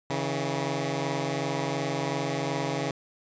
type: tone pair together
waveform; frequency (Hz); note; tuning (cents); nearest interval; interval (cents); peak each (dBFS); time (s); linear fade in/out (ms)
10% pulse; 138.59 / 161.35; C#3 / E3; 0 / -37; minor third; 263; -21 / -23; 0.1-2.91; 2
effects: resampled to 16000 Hz